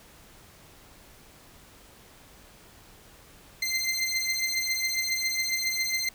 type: beating tone pair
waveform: 20% pulse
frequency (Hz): 2077 / 2084.3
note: C7 / C7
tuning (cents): -13 / -7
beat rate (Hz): 7.3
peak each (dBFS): -24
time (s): 3.62-6.09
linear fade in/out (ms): 5
effects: pink hiss -53 dBFS RMS until 6.14 s